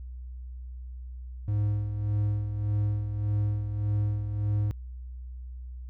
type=tone with tremolo; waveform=triangle; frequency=103.83 Hz; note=G#2; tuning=in tune; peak=-21 dBFS; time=1.48-4.71 s; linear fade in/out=0 ms; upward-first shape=sine; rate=1.7 Hz; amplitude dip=55%; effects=added 62 Hz sine -37 dBFS peak until 5.89 s